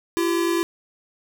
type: tone pair together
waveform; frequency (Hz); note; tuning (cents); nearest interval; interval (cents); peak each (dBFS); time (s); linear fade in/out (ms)
square; 339.2 / 388.9; E4 / G4; +50 / -14; major second; 236; -21 / -27; 0.17-0.63; 0
effects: none